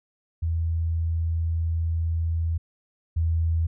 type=tone pair in turn; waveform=sine; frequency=82.41 / 82.11 Hz; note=E2 / E2; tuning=0 / -6 cents; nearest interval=unison; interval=6 cents; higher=first; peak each=-22 / -20 dBFS; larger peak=second; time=0.42-2.58 / 3.16-3.67 s; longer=first; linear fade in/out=10 ms; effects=none